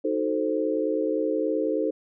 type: chord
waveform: sine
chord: D# diminished seventh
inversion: none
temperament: equal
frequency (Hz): 311.1 / 370 / 440 / 523.3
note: D#4 / F#4 / A4 / C5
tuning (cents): 0 / 0 / 0 / 0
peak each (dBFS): -27 / -33 / -27 / -28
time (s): 0.04-1.91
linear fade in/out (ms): 10
effects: none